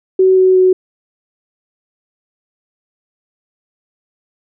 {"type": "tone with pitch steps", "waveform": "sine", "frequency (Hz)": [376.2, 373.6, 371], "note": ["F#4", "F#4", "F#4"], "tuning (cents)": [29, 17, 5], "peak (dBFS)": -6, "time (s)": [0.19, 0.73], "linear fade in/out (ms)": 5, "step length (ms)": 180, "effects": []}